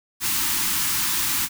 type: band-stop noise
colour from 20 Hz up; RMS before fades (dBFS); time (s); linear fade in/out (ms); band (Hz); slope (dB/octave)
white; -23; 0.2-1.49; 50; 360 to 830; 96
effects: none